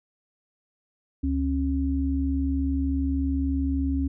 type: tone pair together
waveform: sine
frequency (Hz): 71.94 / 271.6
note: D2 / C#4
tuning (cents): -35 / -35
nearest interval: octave + major seventh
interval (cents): 2300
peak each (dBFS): -25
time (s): 1.23-4.08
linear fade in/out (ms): 10
effects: none